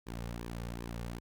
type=tone with flanger; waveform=sawtooth; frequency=58.27 Hz; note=A#1; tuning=in tune; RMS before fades=-41 dBFS; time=0.06-1.2 s; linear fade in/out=20 ms; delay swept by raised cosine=1.4 to 3.1 ms; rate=2.6 Hz; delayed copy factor=-0.7; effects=none